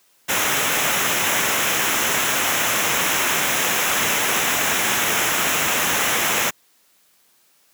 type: noise with comb filter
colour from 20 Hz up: pink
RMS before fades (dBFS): -20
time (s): 0.28-6.51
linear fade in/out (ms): 20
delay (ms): 0.22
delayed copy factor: -0.65
effects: white hiss -59 dBFS RMS until 7.73 s + high-pass 150 Hz 12 dB/octave